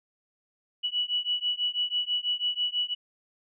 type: beating tone pair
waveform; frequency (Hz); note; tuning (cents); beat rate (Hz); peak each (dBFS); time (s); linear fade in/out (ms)
sine; 2942 / 2948.1; F#7 / F#7; -11 / -7; 6.1; -29; 0.83-2.95; 20
effects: none